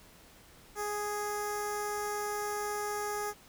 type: tone with notch filter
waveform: 10% pulse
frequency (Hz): 415.3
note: G#4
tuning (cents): 0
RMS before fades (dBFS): -35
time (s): 0.75-3.34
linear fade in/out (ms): 50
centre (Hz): 2800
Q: 0.64
effects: pink hiss -57 dBFS RMS until 3.48 s